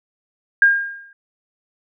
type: tone with exponential decay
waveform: sine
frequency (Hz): 1613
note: G6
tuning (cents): +49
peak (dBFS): -6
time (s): 0.62-1.13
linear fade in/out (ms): 2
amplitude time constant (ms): 110
effects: none